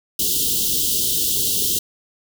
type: band-stop noise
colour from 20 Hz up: white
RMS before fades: -20 dBFS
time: 0.19-1.79 s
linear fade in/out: 5 ms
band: 480 to 2900 Hz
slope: 96 dB/octave
effects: none